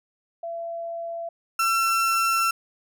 sine / 35% pulse tone pair in turn, 674 / 1348 Hz, E5 / E6, +38 / +38 cents, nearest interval octave, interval 1200 cents, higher second, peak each -29 / -18 dBFS, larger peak second, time 0.43-1.29 / 1.59-2.51 s, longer second, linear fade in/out 5 ms, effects none

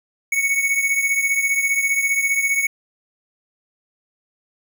square beating tone pair, 2217 / 2232 Hz, C#7 / C#7, 0 / +11 cents, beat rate 15 Hz, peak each -19 / -24 dBFS, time 0.32-2.67 s, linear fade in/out 5 ms, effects none

